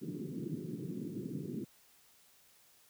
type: band-pass noise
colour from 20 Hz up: pink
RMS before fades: -41 dBFS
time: 0.01-1.65 s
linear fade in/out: 10 ms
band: 130 to 390 Hz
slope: 48 dB/octave
effects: white hiss -65 dBFS RMS until 2.89 s